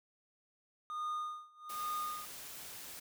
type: tone with tremolo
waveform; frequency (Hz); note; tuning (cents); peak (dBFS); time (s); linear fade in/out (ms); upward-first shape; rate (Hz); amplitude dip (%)
triangle; 1225; D#6; -27; -33; 0.9-2.25; 0; sine; 1.2; 95
type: noise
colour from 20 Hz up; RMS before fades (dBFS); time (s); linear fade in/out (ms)
white; -48; 1.69-3; 10
effects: none